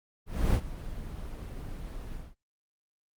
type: noise with ADSR envelope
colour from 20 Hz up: brown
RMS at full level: -22 dBFS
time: 0.26-2.35 s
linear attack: 280 ms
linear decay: 64 ms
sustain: -16 dB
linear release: 210 ms
effects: Opus 24 kbps